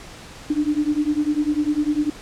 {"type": "beating tone pair", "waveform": "sine", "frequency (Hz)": [293.7, 303.7], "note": ["D4", "D#4"], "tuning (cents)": [0, -42], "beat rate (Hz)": 10, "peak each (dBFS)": -21, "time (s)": [0.5, 2.1], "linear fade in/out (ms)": 5, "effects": ["pink hiss -40 dBFS RMS until 2.21 s", "low-pass 8000 Hz 12 dB/octave"]}